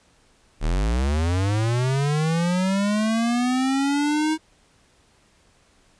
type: linear sweep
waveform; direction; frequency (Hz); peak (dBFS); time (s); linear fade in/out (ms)
square; up; 34.65 to 317.4; -20; 0.6-4.38; 50
effects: pink hiss -59 dBFS RMS until 5.99 s + resampled to 22050 Hz